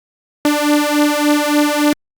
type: beating tone pair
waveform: sawtooth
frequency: 293.7 / 297.2 Hz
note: D4 / D4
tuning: 0 / +21 cents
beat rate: 3.5 Hz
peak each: -11 dBFS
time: 0.45-1.93 s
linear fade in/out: 2 ms
effects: Opus 48 kbps